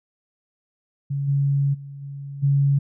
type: tone with level steps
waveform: sine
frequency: 140 Hz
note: C#3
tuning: 18 cents sharp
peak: -22 / -17 / -34 / -31 / -15 dBFS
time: 1.1-2.79 s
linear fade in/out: 10 ms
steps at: 1.27 / 1.73 / 2.01 / 2.42 s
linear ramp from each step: 20 ms
effects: none